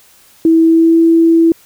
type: tone with pitch glide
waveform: sine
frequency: 326.1 to 330.3 Hz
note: E4 to E4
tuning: -19 to +4 cents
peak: -5 dBFS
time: 0.45-1.52 s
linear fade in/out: 2 ms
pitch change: +23 cents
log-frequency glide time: 0.63-0.98 s
effects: white hiss -46 dBFS RMS until 1.65 s